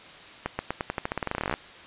accelerating click train, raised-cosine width 0.5 ms, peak -12 dBFS, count 22, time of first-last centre 0.46-1.54 s, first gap 130 ms, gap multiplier 0.89, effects white hiss -46 dBFS RMS until 1.86 s + resampled to 8000 Hz

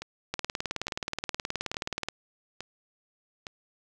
two click trains, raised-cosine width 0.2 ms, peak -20 / -13 dBFS, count 5 / 34, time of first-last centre 0.02-3.468 / 0.34-2.086 s, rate 1.16 / 18.9 Hz, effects none

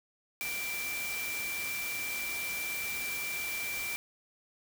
sine tone in noise, 2349 Hz, D7, in tune, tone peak -35 dBFS, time 0.41-3.96 s, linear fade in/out 0 ms, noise white, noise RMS -39 dBFS, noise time 0.41-3.96 s, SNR +1 dB, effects none

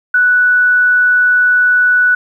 sine tone, 1480 Hz, F#6, in tune, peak -7 dBFS, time 0.14-2.15 s, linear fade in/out 5 ms, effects 8-bit

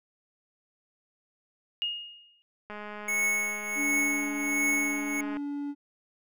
sine tone with exponential decay, 2854 Hz, F7, 37 cents sharp, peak -25 dBFS, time 1.82-2.42 s, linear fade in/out 0 ms, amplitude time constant 130 ms
click train, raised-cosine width 0.5 ms, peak -26 dBFS, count 559, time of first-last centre 2.7-5.37 s, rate 209 Hz
square tone with tremolo, 2206 Hz, C#7, 9 cents flat, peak -24 dBFS, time 3.08-5.21 s, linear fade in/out 5 ms, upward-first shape triangle, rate 1.4 Hz, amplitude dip 80%
triangle tone, 286.6 Hz, D4, 42 cents flat, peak -29 dBFS, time 3.75-5.75 s, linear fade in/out 50 ms
effects none

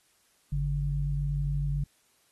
sine tone pair together, 50.9 / 143.7 Hz, G#1 / D3, -34 / -37 cents, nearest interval octave + tritone, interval 1797 cents, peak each -30 / -28 dBFS, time 0.52-1.84 s, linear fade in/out 5 ms, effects white hiss -67 dBFS RMS until 2.31 s + AAC 32 kbps

